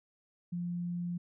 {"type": "tone", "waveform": "sine", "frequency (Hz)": 174.61, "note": "F3", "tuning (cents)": 0, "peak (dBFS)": -33, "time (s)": [0.52, 1.18], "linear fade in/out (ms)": 10, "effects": []}